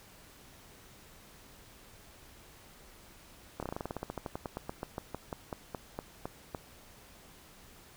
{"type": "slowing click train", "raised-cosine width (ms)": 1, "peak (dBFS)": -22, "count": 27, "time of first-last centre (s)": [3.6, 6.548], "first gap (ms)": 27, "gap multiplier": 1.1, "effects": ["pink hiss -56 dBFS RMS until 7.96 s"]}